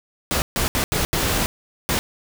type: noise bursts at uneven times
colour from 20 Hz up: pink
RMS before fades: -21 dBFS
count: 6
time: 0.31-0.42 / 0.56-0.68 / 0.75-0.84 / 0.92-1.05 / 1.13-1.46 / 1.89-1.99 s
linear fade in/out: 0 ms
effects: none